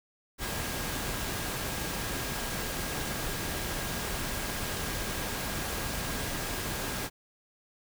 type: tone in noise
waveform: sine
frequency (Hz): 1627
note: G#6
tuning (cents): -36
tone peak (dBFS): -45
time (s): 0.38-7.1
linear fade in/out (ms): 50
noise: pink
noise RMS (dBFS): -34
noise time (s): 0.38-7.1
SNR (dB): -14
effects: none